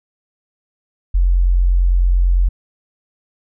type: tone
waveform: sine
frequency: 44.48 Hz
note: F1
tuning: 32 cents sharp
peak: -10 dBFS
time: 1.14-2.49 s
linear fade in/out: 10 ms
effects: none

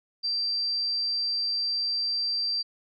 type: tone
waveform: sine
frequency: 4699 Hz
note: D8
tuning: in tune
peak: -25 dBFS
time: 0.23-2.63 s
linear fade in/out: 20 ms
effects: none

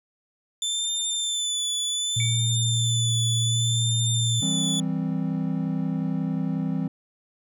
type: tone with vibrato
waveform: 25% pulse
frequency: 3528 Hz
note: A7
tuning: 4 cents sharp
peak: -20 dBFS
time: 0.62-4.8 s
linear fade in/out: 2 ms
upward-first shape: sine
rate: 0.66 Hz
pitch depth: 37 cents each way
type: tone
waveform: sine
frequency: 116.54 Hz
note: A#2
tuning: in tune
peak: -22 dBFS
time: 2.16-4.41 s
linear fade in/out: 10 ms
type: tone with exponential decay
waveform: triangle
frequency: 2271 Hz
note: C#7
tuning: 41 cents sharp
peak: -27 dBFS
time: 2.2-2.61 s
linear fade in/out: 1 ms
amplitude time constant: 88 ms
type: chord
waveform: triangle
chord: C major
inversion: first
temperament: equal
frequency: 164.81 / 196 / 261.6 Hz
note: E3 / G3 / C4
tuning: 0 / 0 / 0 cents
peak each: -25 / -27 / -27 dBFS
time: 4.42-6.88 s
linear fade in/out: 5 ms
effects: none

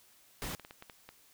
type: noise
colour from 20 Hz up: pink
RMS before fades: -39 dBFS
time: 0.42-0.55 s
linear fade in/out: 0 ms
type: clicks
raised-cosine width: 0.3 ms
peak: -31 dBFS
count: 6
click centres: 0.597 / 0.649 / 0.709 / 0.824 / 0.898 / 1.09 s
effects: white hiss -63 dBFS RMS until 1.33 s

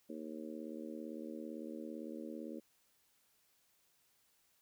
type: harmonic tone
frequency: 77.78 Hz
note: D#2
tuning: in tune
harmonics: 3 / 4 / 5 / 6 / 7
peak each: -47 / -47 / -52 / -53 / -52 dBFS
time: 0.09-2.6 s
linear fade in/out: 10 ms
effects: white hiss -74 dBFS RMS until 4.61 s

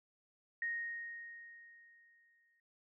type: tone with exponential decay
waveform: sine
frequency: 1864.7 Hz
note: A#6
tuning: in tune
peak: -34 dBFS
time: 0.62-2.6 s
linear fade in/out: 2 ms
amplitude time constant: 430 ms
effects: none

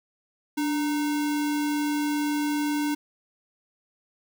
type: tone with sample-and-hold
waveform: sine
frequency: 293.7 Hz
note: D4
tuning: in tune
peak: -23 dBFS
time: 0.57-2.95 s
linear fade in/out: 10 ms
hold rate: 1225 Hz
effects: none

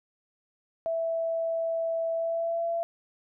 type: tone with pitch glide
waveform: sine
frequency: 659.3 to 674.3 Hz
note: E5 to E5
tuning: 0 to +39 cents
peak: -26 dBFS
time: 0.86-2.83 s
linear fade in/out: 0 ms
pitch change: +39 cents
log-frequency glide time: 2.13-2.67 s
effects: none

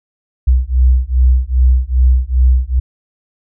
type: beating tone pair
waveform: sine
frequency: 62 / 64.5 Hz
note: B1 / C2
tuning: +7 / -24 cents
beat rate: 2.5 Hz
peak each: -11 dBFS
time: 0.47-2.8 s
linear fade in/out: 10 ms
effects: none

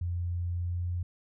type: tone with pitch glide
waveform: sine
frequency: 87.31 to 88.17 Hz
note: F2 to F2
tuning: 0 to +17 cents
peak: -29 dBFS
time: 0.01-1.03 s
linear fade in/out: 5 ms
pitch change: +17 cents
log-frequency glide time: 0.55-0.89 s
effects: none

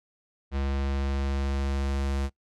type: tone with low-pass filter sweep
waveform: square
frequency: 68.7 Hz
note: C#2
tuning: 15 cents flat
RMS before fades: -28 dBFS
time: 0.51-2.3 s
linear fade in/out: 50 ms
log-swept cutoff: 4000 to 8600 Hz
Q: 0.76
effects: noise-tail reverb RT60 0.1 s tail -21 dB re dry

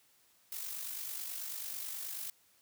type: noise with amplitude modulation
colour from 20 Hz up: blue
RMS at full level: -39 dBFS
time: 0.52-2.3 s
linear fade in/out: 2 ms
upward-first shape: sine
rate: 49.2 Hz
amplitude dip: 50%
effects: white hiss -68 dBFS RMS until 2.61 s + high-pass 60 Hz 12 dB/octave

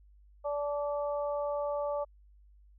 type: harmonic tone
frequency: 290 Hz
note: D4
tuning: 22 cents flat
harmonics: 2 / 3 / 4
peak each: -31 / -39 / -41 dBFS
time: 0.44-2.05 s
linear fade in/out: 20 ms
effects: added 50 Hz sine -56 dBFS peak until 2.78 s

